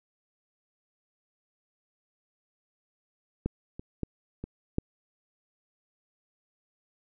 clicks, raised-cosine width 3 ms, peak -15 / -26 / -17 / -23 / -13 dBFS, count 5, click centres 3.46 / 3.795 / 4.033 / 4.44 / 4.784 s, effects none

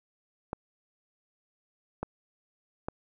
clicks, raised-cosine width 1 ms, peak -18 dBFS, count 3, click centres 0.531 / 2.03 / 2.885 s, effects none

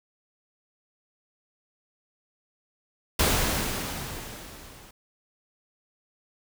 pink noise with level ramp, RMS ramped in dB -21 to -50 dBFS, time 3.19-4.91 s, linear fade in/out 5 ms, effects none

